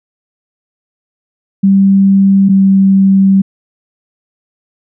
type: tone pair in turn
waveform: sine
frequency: 195.3 / 193.73 Hz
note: G3 / G3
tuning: -6 / -20 cents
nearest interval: unison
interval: 14 cents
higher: first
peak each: -4 dBFS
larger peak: neither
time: 1.63-2.49 / 2.49-3.42 s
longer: second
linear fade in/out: 10 ms
effects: none